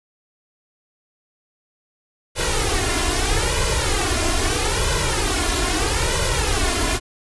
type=noise with flanger; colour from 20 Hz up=pink; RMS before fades=-20 dBFS; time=2.35-7 s; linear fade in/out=50 ms; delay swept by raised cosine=2 to 2.91 ms; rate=0.78 Hz; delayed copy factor=+0.95; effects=resampled to 24000 Hz